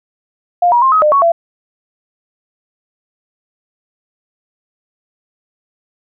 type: tone with pitch steps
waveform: sine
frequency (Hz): 705 / 958 / 1059 / 1268 / 604 / 1113 / 675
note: F5 / A#5 / C6 / D#6 / D5 / C#6 / E5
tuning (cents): +16 / +47 / +21 / +32 / +48 / +7 / +41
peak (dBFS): -7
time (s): 0.62-1.32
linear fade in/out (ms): 5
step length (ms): 100
effects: none